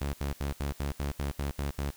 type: tone bursts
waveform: sawtooth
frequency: 70.8 Hz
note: C#2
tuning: 37 cents sharp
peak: -26 dBFS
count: 10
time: 0.01-1.903 s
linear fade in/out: 0 ms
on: 120 ms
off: 77 ms
effects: white hiss -55 dBFS RMS until 1.96 s